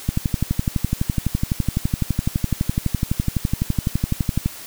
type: click train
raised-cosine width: 5 ms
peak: -6 dBFS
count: 53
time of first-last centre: 0.09-4.46 s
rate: 11.9 Hz
effects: white hiss -37 dBFS RMS until 4.66 s